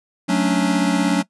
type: chord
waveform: square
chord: D major seventh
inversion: first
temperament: equal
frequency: 185 / 220 / 277.2 / 293.7 Hz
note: F#3 / A3 / C#4 / D4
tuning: 0 / 0 / 0 / 0 cents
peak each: -21 / -24 / -21 / -23 dBFS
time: 0.28-1.23 s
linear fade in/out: 20 ms
effects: noise-tail reverb RT60 0.1 s tail -20 dB re dry + resampled to 24000 Hz